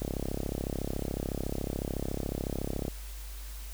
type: click train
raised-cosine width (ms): 2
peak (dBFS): -19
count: 98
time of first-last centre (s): 0.02-2.881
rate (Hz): 33.9
effects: added 50 Hz sine -39 dBFS peak until 3.73 s + white hiss -49 dBFS RMS until 3.73 s